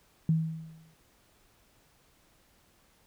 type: tone with exponential decay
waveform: sine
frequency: 160.8 Hz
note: E3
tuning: 43 cents flat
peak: -20 dBFS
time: 0.29-0.94 s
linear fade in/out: 2 ms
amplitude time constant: 140 ms
effects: pink hiss -65 dBFS RMS until 3.06 s